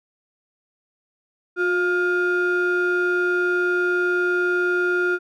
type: ring-modulated tone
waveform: triangle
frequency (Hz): 527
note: C5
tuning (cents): +12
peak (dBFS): -13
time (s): 1.56-5.19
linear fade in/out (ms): 50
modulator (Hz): 886
effects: none